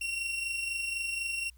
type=tone pair together; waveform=40% pulse; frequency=2717 / 2741 Hz; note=F7 / F7; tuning=-48 / -33 cents; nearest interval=unison; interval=15 cents; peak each=-39 / -31 dBFS; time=0.01-1.5 s; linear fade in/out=5 ms; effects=added 60 Hz sine -54 dBFS peak until 1.57 s + white hiss -70 dBFS RMS until 1.57 s